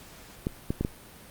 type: clicks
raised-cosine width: 3 ms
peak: -14 dBFS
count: 4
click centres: 0.469 / 0.705 / 0.81 / 0.849 s
effects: pink hiss -49 dBFS RMS until 1.3 s + Opus 48 kbps